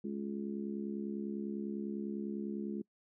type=harmonic tone; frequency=70 Hz; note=C#2; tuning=18 cents sharp; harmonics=3 / 4 / 5 / 6; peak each=-38 / -45 / -42 / -49 dBFS; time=0.04-2.82 s; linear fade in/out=5 ms; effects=noise-tail reverb RT60 0.1 s tail -25 dB re dry